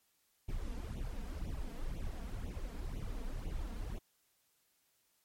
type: noise with flanger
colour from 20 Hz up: brown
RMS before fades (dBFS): -40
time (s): 0.48-3.99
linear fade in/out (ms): 10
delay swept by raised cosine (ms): 0.3 to 4.4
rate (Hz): 2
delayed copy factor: +0.9
effects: white hiss -75 dBFS RMS until 5.24 s + MP3 64 kbps